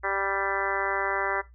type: harmonic tone with a mistuned harmonic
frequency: 196 Hz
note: G3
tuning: in tune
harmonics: 2 / 3 / 4 / 5 / 6 / 7 / 8 / 9 / 10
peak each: -34 / -34 / -34 / -34 / -34 / -34 / -34 / -34 / -34 dBFS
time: 0.03-1.42 s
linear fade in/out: 20 ms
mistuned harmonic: 10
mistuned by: +32 cents
effects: noise-tail reverb RT60 0.2 s tail -17 dB re dry + added 60 Hz sine -49 dBFS peak until 1.54 s